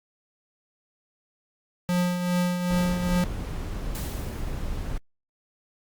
square tone with tremolo, 178.1 Hz, F3, 34 cents sharp, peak -21 dBFS, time 1.89-3.24 s, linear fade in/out 0 ms, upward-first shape triangle, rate 2.5 Hz, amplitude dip 55%
brown noise, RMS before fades -31 dBFS, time 2.7-4.98 s, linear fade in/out 5 ms
white noise with exponential decay, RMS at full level -37 dBFS, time 3.95-4.97 s, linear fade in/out 0 ms, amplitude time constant 220 ms
effects Opus 48 kbps

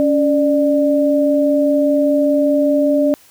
sine tone pair together, 281 / 594 Hz, C#4 / D5, +24 / +20 cents, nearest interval octave + minor second, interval 1296 cents, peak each -14 dBFS, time 0-3.14 s, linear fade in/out 0 ms, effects white hiss -48 dBFS RMS until 3.3 s

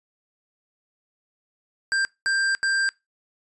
square tone bursts at uneven times, 1584 Hz, G6, 18 cents sharp, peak -21 dBFS, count 3, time 1.92-2.05 / 2.26-2.55 / 2.63-2.89 s, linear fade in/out 0 ms, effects noise-tail reverb RT60 0.2 s tail -23 dB re dry + resampled to 22050 Hz

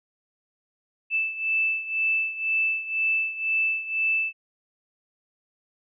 sine beating tone pair, 2637 / 2639 Hz, E7 / E7, 0 / +1 cents, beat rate 2 Hz, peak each -24 / -28 dBFS, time 1.1-4.33 s, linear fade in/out 50 ms, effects none

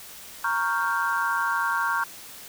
sine chord, G half-diminished seventh, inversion first, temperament equal, 932.3 / 1108.7 / 1396.9 / 1568 Hz, Bb5 / Db6 / F6 / G6, 0 / 0 / 0 / 0 cents, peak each -28 dBFS, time 0.44-2.04 s, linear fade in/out 5 ms, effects white hiss -43 dBFS RMS until 2.48 s

